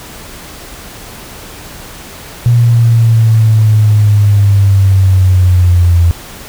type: linear sweep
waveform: sine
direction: down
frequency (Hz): 120 to 84.9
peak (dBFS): -4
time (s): 2.46-6.11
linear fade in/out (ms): 0
effects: pink hiss -30 dBFS RMS until 6.48 s